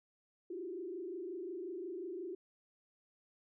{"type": "tone with frequency modulation", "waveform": "sine", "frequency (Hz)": 360, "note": "F#4", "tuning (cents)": -47, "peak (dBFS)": -40, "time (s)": [0.5, 2.35], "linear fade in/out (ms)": 5, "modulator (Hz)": 25.6, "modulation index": 1.3, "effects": []}